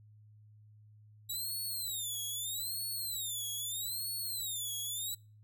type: tone with vibrato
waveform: 10% pulse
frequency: 3831 Hz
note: A#7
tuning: 47 cents sharp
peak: -29 dBFS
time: 1.29-5.15 s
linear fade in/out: 10 ms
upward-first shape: sine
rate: 0.79 Hz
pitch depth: 240 cents each way
effects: noise-tail reverb RT60 0.4 s tail -26 dB re dry + added 106 Hz sine -56 dBFS peak until 5.43 s